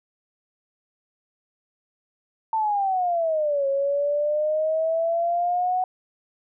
sine exponential two-way sweep, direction down then up, 898 to 546 to 743 Hz, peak -20 dBFS, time 2.53-5.84 s, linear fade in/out 2 ms, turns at 3.67 s, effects none

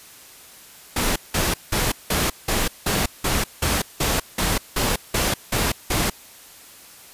pink noise bursts, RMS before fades -21 dBFS, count 14, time 0.96-6.1 s, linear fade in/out 5 ms, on 200 ms, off 180 ms, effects white hiss -45 dBFS RMS until 7.13 s + resampled to 32000 Hz

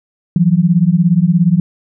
sine beating tone pair, 164.81 / 181.81 Hz, E3 / F#3, 0 / -30 cents, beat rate 17 Hz, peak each -11 dBFS, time 0.36-1.6 s, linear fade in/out 2 ms, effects none

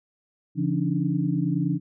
sine tone cluster, 141.6 / 171.1 / 279.7 / 301.2 Hz, C#3 / F3 / C#4 / D4, +37 / -35 / +16 / +44 cents, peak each -27 / -25 / -29 / -29 dBFS, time 0.55-1.8 s, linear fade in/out 50 ms, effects none

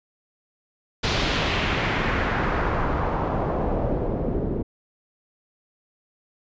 pink noise with low-pass filter sweep, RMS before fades -24 dBFS, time 1.03-4.63 s, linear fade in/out 10 ms, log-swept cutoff 4300 to 360 Hz, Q 1.5, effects resampled to 16000 Hz

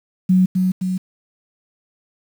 sine tone with echo, 185 Hz, F#3, in tune, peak -10 dBFS, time 0.29-0.46 s, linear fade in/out 10 ms, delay 260 ms, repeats 2, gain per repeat -4 dB, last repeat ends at 0.98 s, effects 7-bit

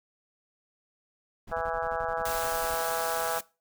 brown noise bursts, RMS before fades -43 dBFS, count 15, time 1.47-2.749 s, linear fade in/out 10 ms, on 61 ms, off 26 ms
harmonic tone, 164.81 Hz, E3, in tune, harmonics 3 / 4 / 5 / 6 / 7 / 8 / 9 / 10, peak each -35 / -32 / -34 / -40 / -39 / -37 / -40 / -41 dBFS, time 1.51-3.4 s, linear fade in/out 20 ms
white noise, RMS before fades -36 dBFS, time 2.25-3.41 s, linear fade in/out 5 ms
effects noise-tail reverb RT60 0.3 s tail -21 dB re dry

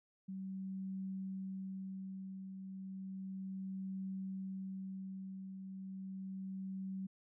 sine tone with tremolo, 190.9 Hz, G3, 46 cents flat, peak -39 dBFS, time 0.28-7.07 s, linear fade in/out 10 ms, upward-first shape triangle, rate 0.33 Hz, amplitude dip 50%, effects none

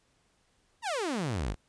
sawtooth exponential sweep, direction down, 985 to 40.66 Hz, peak -26 dBFS, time 0.82-1.56 s, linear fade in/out 50 ms, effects pink hiss -70 dBFS RMS until 1.68 s + resampled to 22050 Hz

